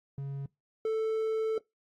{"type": "tone pair in turn", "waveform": "triangle", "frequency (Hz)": [138.59, 441.1], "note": ["C#3", "A4"], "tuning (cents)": [0, 4], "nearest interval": "octave + minor sixth", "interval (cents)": 2004, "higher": "second", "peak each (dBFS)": [-32, -25], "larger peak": "second", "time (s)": [[0.18, 0.46], [0.85, 1.58]], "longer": "second", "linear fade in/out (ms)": 2, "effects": ["noise-tail reverb RT60 0.2 s tail -23 dB re dry", "AAC 48 kbps"]}